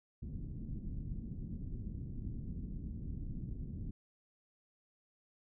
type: low-pass noise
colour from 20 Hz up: pink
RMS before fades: -42 dBFS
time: 0.22-3.91 s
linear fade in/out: 5 ms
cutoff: 250 Hz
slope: 24 dB/octave
effects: none